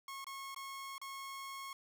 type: tone with dropouts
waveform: sawtooth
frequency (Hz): 1090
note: C#6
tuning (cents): -29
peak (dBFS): -40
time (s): 0.08-1.73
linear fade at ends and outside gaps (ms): 2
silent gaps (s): 0.244-0.267 / 0.546-0.562 / 0.981-1.015
effects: none